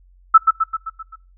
sine tone with echo, 1314 Hz, E6, 6 cents flat, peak -3 dBFS, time 0.34-0.38 s, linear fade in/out 10 ms, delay 130 ms, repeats 6, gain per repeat -5 dB, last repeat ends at 1.16 s, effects noise-tail reverb RT60 0.3 s tail -22 dB re dry + added 45 Hz sine -48 dBFS peak until 1.37 s

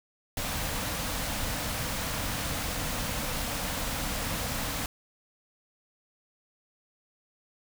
pink band-stop noise, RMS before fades -32 dBFS, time 0.37-4.86 s, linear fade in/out 2 ms, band 320 to 450 Hz, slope 96 dB/octave, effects none

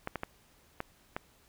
clicks, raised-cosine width 0.5 ms, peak -19 dBFS, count 5, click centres 0.074 / 0.157 / 0.234 / 0.804 / 1.165 s, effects pink hiss -64 dBFS RMS until 1.48 s

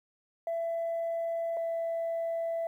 sine tone pair in turn, 668 / 665.2 Hz, E5 / E5, +23 / +16 cents, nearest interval unison, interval 7 cents, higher first, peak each -28 dBFS, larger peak neither, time 0.47-1.57 / 1.57-2.67 s, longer neither, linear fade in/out 2 ms, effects tanh soft clip ceiling -27 dBFS + 11-bit

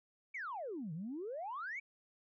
sine exponential two-way sweep, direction down then up, 2358 to 149 to 2358 Hz, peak -39 dBFS, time 0.34-1.8 s, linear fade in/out 10 ms, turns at 0.93 s, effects tanh soft clip ceiling -35 dBFS

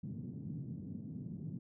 white band-pass noise, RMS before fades -44 dBFS, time 0.03-1.59 s, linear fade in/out 5 ms, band 120 to 210 Hz, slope 24 dB/octave, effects none

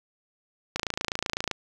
click train, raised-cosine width 0.2 ms, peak -10 dBFS, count 22, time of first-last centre 0.76-1.513 s, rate 27.9 Hz, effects 8-bit

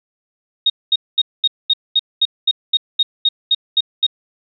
sine tone bursts, 3729 Hz, A#7, in tune, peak -10 dBFS, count 14, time 0.66-4.066 s, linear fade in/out 5 ms, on 39 ms, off 220 ms, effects none

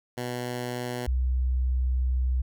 10% pulse / sine tone pair in turn, 123.2 / 63.37 Hz, B2 / B1, -4 / +45 cents, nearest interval octave, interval 1151 cents, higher first, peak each -22 / -22 dBFS, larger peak neither, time 0.17-1.07 / 1.07-2.42 s, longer second, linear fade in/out 10 ms, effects none

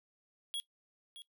square tone with echo, 3322 Hz, G#7, in tune, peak -36 dBFS, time 0.54-0.6 s, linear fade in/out 0 ms, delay 620 ms, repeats 1, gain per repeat -12 dB, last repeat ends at 1.22 s, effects noise-tail reverb RT60 0.1 s tail -18 dB re dry

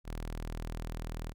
sawtooth tone, 40.24 Hz, E1, 41 cents flat, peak -33 dBFS, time 0.04-1.34 s, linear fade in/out 50 ms, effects none

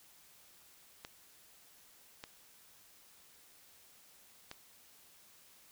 clicks, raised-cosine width 0.2 ms, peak -27 dBFS, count 3, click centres 1.049 / 2.239 / 4.514 s, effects white hiss -62 dBFS RMS until 5.71 s

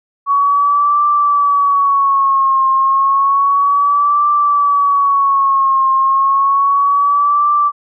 sine tone with vibrato, 1119 Hz, C#6, 16 cents sharp, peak -9 dBFS, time 0.26-7.72 s, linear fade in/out 50 ms, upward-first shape triangle, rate 0.31 Hz, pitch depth 86 cents each way, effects none

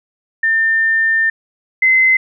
sine tone pair in turn, 1800 / 2055 Hz, A6 / C7, +39 / -32 cents, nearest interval major second, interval 229 cents, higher second, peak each -11 / -8 dBFS, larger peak second, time 0.43-1.3 / 1.82-2.17 s, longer first, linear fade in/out 5 ms, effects none

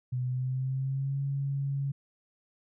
sine tone with pitch glide, 125.8 to 138.78 Hz, B2 to C#3, +32 to +2 cents, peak -28 dBFS, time 0.12-1.92 s, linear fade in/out 10 ms, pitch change +170 cents, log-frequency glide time 0.24-1.2 s, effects none

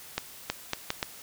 accelerating click train, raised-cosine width 0.2 ms, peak -10 dBFS, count 5, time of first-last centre 0.18-1.029 s, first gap 320 ms, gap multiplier 0.73, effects white hiss -47 dBFS RMS until 1.22 s

